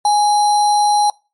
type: tone with sample-and-hold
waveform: sine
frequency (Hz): 830.6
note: G#5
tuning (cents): 0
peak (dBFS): -10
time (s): 0.05-1.1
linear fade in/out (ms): 2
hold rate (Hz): 4900
effects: noise-tail reverb RT60 0.3 s tail -25 dB re dry + MP3 48 kbps